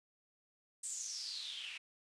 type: noise with band-pass filter sweep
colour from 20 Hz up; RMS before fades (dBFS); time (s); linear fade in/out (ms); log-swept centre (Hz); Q
white; -44; 0.83-1.78; 10; 8200 to 2500; 7.8
effects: resampled to 22050 Hz